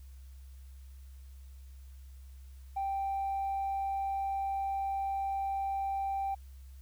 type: tone with tanh clipping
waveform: triangle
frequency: 784 Hz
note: G5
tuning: in tune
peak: -31 dBFS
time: 2.76-6.35 s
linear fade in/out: 10 ms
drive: 5 dB
effects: added 66 Hz sine -47 dBFS peak until 6.81 s + white hiss -67 dBFS RMS until 6.81 s